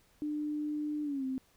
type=tone with pitch glide; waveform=sine; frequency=299.2 to 262 Hz; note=D4 to C4; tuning=+32 to +2 cents; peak=-32 dBFS; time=0.22-1.38 s; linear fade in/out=0 ms; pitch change=-230 cents; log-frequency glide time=1.03-1.25 s; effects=pink hiss -67 dBFS RMS until 1.56 s